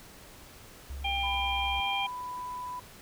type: tone with pitch glide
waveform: sine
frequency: 67.5 to 65.39 Hz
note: C#2 to C2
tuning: -45 to 0 cents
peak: -36 dBFS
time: 0.9-1.8 s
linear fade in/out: 0 ms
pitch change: -55 cents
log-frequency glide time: 1.07-1.27 s
type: harmonic tone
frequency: 796 Hz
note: G5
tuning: 26 cents sharp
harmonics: 1 / 3 / 4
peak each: -32 / -33 / -33 dBFS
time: 1.04-2.07 s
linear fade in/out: 10 ms
type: tone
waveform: sine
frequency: 994 Hz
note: B5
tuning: 11 cents sharp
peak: -35 dBFS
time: 1.23-2.8 s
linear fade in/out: 10 ms
effects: pink hiss -51 dBFS RMS until 3.01 s